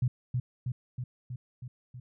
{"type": "tone with echo", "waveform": "sine", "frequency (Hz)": 124.6, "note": "B2", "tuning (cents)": 16, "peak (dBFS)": -23, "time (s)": [0.02, 0.08], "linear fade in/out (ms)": 5, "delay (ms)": 320, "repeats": 6, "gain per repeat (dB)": -3, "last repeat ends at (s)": 2, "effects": []}